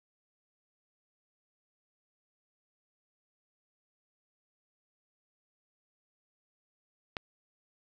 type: click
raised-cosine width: 0.3 ms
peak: -18 dBFS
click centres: 7.168 s
effects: none